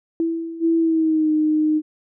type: tone with exponential decay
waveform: sine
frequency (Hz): 330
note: E4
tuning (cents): +2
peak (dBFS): -16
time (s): 0.2-1.26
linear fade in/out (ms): 1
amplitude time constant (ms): 230
type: tone with pitch glide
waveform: sine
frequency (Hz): 330 to 307.9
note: E4 to D#4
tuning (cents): +2 to -18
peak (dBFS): -15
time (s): 0.6-1.82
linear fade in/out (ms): 50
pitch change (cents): -120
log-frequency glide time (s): 0.78-1.31
effects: none